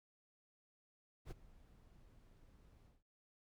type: noise with ADSR envelope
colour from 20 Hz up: brown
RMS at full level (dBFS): -44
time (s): 1.25-3.03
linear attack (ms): 60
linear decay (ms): 21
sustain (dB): -20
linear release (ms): 170
effects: none